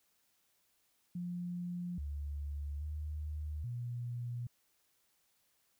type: tone with pitch steps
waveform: sine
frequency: 176.3 / 72.2 / 75.8 / 120.6 Hz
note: F3 / D2 / D#2 / B2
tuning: +17 / -29 / -45 / -41 cents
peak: -37 dBFS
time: 1.15-4.47 s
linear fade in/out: 5 ms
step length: 830 ms
effects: white hiss -75 dBFS RMS until 5.79 s